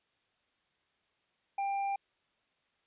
sine tone with hard clipping, 793 Hz, G5, 20 cents sharp, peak -32 dBFS, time 1.58-1.96 s, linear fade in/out 5 ms, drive 5 dB, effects white hiss -75 dBFS RMS until 2.86 s + resampled to 8000 Hz

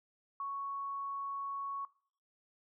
sine tone, 1110 Hz, C#6, 2 cents sharp, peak -36 dBFS, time 0.4-1.85 s, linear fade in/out 2 ms, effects noise-tail reverb RT60 0.5 s tail -21 dB re dry

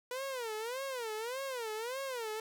sawtooth tone with vibrato, 484.4 Hz, B4, 34 cents flat, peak -33 dBFS, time 0.11-2.4 s, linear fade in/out 2 ms, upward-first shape sine, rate 1.7 Hz, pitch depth 210 cents each way, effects none

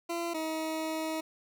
20% pulse tone pair in turn, 340 / 317.6 Hz, F4 / D#4, -46 / +36 cents, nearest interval minor second, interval 118 cents, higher first, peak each -27 dBFS, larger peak neither, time 0.09-0.34 / 0.34-1.21 s, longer second, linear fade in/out 10 ms, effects none

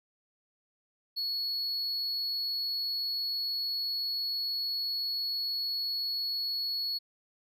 triangle tone, 4373 Hz, C#8, 24 cents flat, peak -29 dBFS, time 1.16-6.99 s, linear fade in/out 20 ms, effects none

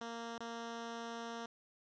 10% pulse tone with dropouts, 231.8 Hz, A#3, 10 cents flat, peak -34 dBFS, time 0.01-1.46 s, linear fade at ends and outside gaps 2 ms, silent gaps 0.381-0.405 s, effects resampled to 16000 Hz

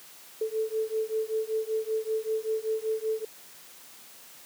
sine beating tone pair, 436.8 / 442 Hz, A4 / A4, -13 / +8 cents, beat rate 5.2 Hz, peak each -30 dBFS, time 0.41-3.25 s, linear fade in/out 5 ms, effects white hiss -50 dBFS RMS until 4.45 s + high-pass 150 Hz 12 dB/octave

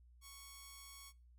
5% pulse tone with amplitude modulation, 1108.7 Hz, C#6, in tune, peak -40 dBFS, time 0.21-1.13 s, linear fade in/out 50 ms, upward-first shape sine, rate 258 Hz, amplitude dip 30%, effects noise-tail reverb RT60 0.4 s tail -24 dB re dry + added 60 Hz sine -61 dBFS peak until 1.38 s

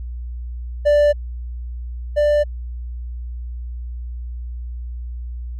triangle tone pair in turn, 587.3 / 591 Hz, D5 / D5, 0 / +11 cents, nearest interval unison, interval 11 cents, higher second, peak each -9 / -11 dBFS, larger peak first, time 0.85-1.13 / 2.16-2.44 s, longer neither, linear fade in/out 20 ms, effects added 60 Hz sine -26 dBFS peak until 5.59 s

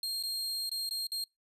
40% pulse tone with dropouts, 4219 Hz, C8, 14 cents sharp, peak -31 dBFS, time 0.03-1.24 s, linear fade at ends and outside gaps 2 ms, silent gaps 0.227-0.235 / 0.694-0.715 / 0.892-0.909 / 1.069-1.118 s, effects noise-tail reverb RT60 0.2 s tail -25 dB re dry + resampled to 32000 Hz

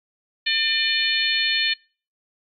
harmonic tone with a mistuned harmonic, 599 Hz, D5, 34 cents sharp, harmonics 3 / 4 / 5 / 6 / 7, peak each -25 / -25 / -25 / -25 / -25 dBFS, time 0.46-1.74 s, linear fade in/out 10 ms, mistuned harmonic 7, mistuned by +32 cents, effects noise-tail reverb RT60 0.4 s tail -25 dB re dry + MP3 32 kbps

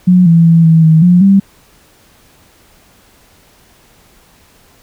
sine tone with pitch steps, 181.2 / 166.7 / 165.7 / 162.3 / 159.3 / 177.7 / 195.9 Hz, F#3 / E3 / E3 / E3 / D#3 / F3 / G3, -36 / +20 / +9 / -27 / +41 / +30 / -1 cents, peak -3 dBFS, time 0.07-1.4 s, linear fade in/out 10 ms, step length 190 ms, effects pink hiss -47 dBFS RMS until 4.82 s

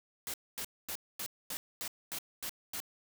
white noise bursts, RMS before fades -39 dBFS, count 9, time 0.27-2.802 s, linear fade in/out 0 ms, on 68 ms, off 240 ms, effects none

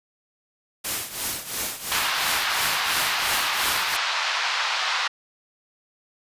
white noise with tremolo, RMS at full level -25 dBFS, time 0.84-3.97 s, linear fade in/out 10 ms, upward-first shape triangle, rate 2.9 Hz, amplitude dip 80%
pink band-pass noise, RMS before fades -25 dBFS, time 1.91-5.08 s, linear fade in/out 10 ms, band 890 to 5000 Hz, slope 24 dB/octave
effects resampled to 32000 Hz

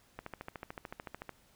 click train, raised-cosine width 0.5 ms, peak -26 dBFS, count 16, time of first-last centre 0.19-1.293 s, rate 13.6 Hz, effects pink hiss -66 dBFS RMS until 1.55 s

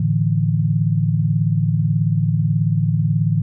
sine chord, A suspended fourth, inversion none, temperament just, 110 / 146.67 / 165 Hz, A2 / D3 / E3, 0 / -2 / +2 cents, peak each -19 dBFS, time 0-3.42 s, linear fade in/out 5 ms, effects none

